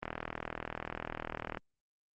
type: click train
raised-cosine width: 0.5 ms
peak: -21 dBFS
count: 63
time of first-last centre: 0.03-1.572 s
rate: 40.2 Hz
effects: Opus 24 kbps